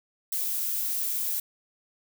violet noise, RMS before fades -29 dBFS, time 0.32-1.4 s, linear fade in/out 5 ms, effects none

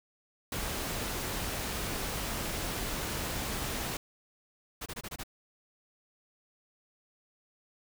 pink noise, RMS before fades -35 dBFS, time 0.52-3.97 s, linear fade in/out 2 ms
pink noise bursts, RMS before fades -39 dBFS, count 6, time 4.81-5.236 s, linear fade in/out 10 ms, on 51 ms, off 24 ms
effects none

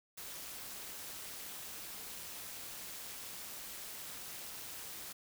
white noise with amplitude modulation, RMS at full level -44 dBFS, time 0.17-5.13 s, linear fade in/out 10 ms, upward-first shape sine, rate 211 Hz, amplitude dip 55%, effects none

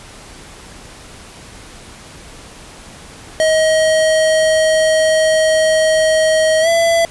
square tone with pitch glide, 632 to 669.6 Hz, D#5 to E5, +27 to +27 cents, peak -11 dBFS, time 3.4-7.05 s, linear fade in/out 0 ms, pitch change +100 cents, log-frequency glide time 6.61-6.68 s, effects pink hiss -37 dBFS RMS until 7.1 s + resampled to 24000 Hz

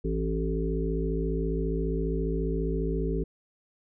harmonic tone with a mistuned harmonic, 54.7 Hz, A1, 9 cents flat, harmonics 1 / 3 / 5 / 7 / 8, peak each -29 / -32 / -35 / -33 / -34 dBFS, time 0.04-3.24 s, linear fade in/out 10 ms, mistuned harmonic 3, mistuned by +37 cents, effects none

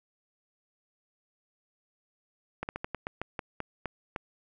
slowing click train, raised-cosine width 0.5 ms, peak -18 dBFS, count 11, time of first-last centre 2.63-4.162 s, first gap 59 ms, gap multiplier 1.2, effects none

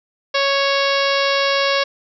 harmonic tone, 554 Hz, C#5, 1 cent flat, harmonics 1 / 2 / 3 / 4 / 5 / 6 / 7 / 8 / 9 / 10, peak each -19 / -22 / -24 / -25 / -26 / -27 / -27 / -28 / -29 / -29 dBFS, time 0.34-1.84 s, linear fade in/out 10 ms, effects none

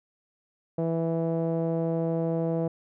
sawtooth tone with low-pass filter, 164.81 Hz, E3, in tune, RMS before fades -27 dBFS, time 0.78-2.68 s, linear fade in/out 5 ms, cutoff 580 Hz, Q 3.2, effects none

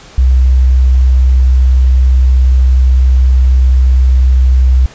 sine tone, 64 Hz, C2, 38 cents flat, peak -4 dBFS, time 0.18-4.86 s, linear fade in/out 0 ms, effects pink hiss -36 dBFS RMS until 4.94 s + resampled to 16000 Hz

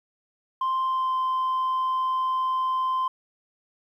sine tone with pitch glide, 1046.5 to 1037.5 Hz, C6 to C6, 0 to -15 cents, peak -20 dBFS, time 0.61-3.08 s, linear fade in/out 5 ms, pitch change -15 cents, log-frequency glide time 0.85-1.14 s, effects tanh soft clip ceiling -21 dBFS + 10-bit

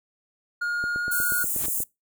triangle tone with pitch glide, 1425 to 1441.6 Hz, F6 to F#6, +34 to -45 cents, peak -22 dBFS, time 0.61-1.44 s, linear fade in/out 10 ms, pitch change +21 cents, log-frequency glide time 0.95-1.17 s
click train, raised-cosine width 2 ms, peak -24 dBFS, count 9, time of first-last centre 0.84-1.804 s, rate 8.3 Hz
white high-pass noise, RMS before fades -27 dBFS, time 1.11-1.84 s, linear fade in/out 10 ms, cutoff 7100 Hz, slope 48 dB/octave
pink noise with exponential growth, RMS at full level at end -34 dBFS, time 1.38-1.66 s, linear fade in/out 1 ms, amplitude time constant 59 ms
effects noise-tail reverb RT60 0.2 s tail -23 dB re dry

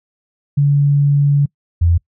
sine tone pair in turn, 142.9 / 84.97 Hz, D3 / F2, -47 / -47 cents, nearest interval major sixth, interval 900 cents, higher first, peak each -9 dBFS, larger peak neither, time 0.57-1.46 / 1.81-1.98 s, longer first, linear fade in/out 10 ms, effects noise-tail reverb RT60 0.1 s tail -25 dB re dry

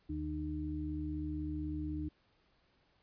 harmonic tone, 76 Hz, D#2, 40 cents flat, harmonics 1 / 2 / 4, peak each -40 / -45 / -38 dBFS, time 0.09-2.09 s, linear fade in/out 10 ms, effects pink hiss -72 dBFS RMS until 3.02 s + resampled to 11025 Hz

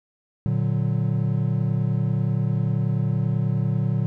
triangle chord, Bb augmented, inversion none, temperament equal, 116.54 / 146.83 / 185 Hz, Bb2 / D3 / F#3, 0 / 0 / 0 cents, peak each -21 / -22 / -25 dBFS, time 0.46-4.06 s, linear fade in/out 0 ms, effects none

